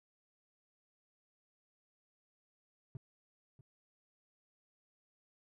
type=tone with echo; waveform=triangle; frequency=130.8 Hz; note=C3; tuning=in tune; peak=-39 dBFS; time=2.95-2.97 s; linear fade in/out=2 ms; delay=640 ms; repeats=1; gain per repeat=-15 dB; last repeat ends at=3.61 s; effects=none